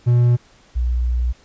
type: tone pair in turn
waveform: triangle / sine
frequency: 121 / 60.66 Hz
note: B2 / B1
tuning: -35 / -30 cents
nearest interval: octave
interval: 1195 cents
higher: first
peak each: -9 / -16 dBFS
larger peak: first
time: 0.06-0.37 / 0.75-1.33 s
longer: second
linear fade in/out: 20 ms
effects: pink hiss -52 dBFS RMS until 1.44 s + resampled to 16000 Hz